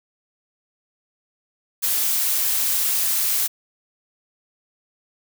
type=noise; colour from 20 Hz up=blue; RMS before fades=-21 dBFS; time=1.82-3.48 s; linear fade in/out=20 ms; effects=none